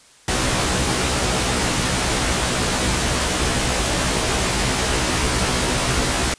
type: noise with comb filter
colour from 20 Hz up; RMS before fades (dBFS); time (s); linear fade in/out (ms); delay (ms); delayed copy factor
pink; -20; 0.28-6.34; 2; 16; +0.9
effects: white hiss -50 dBFS RMS until 6.38 s + resampled to 22050 Hz